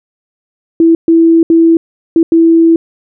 sine tone bursts at uneven times, 330 Hz, E4, 2 cents sharp, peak -3 dBFS, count 5, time 0.8-0.95 / 1.08-1.43 / 1.5-1.77 / 2.16-2.23 / 2.32-2.76 s, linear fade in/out 2 ms, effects none

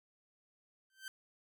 sawtooth tone with exponential growth, 1554 Hz, G6, 16 cents flat, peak -36 dBFS, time 0.9-1.08 s, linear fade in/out 1 ms, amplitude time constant 37 ms, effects none

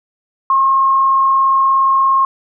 sine tone with frequency modulation, 1076 Hz, C6, 48 cents sharp, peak -9 dBFS, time 0.5-2.25 s, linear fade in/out 2 ms, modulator 37.1 Hz, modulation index 0.37, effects none

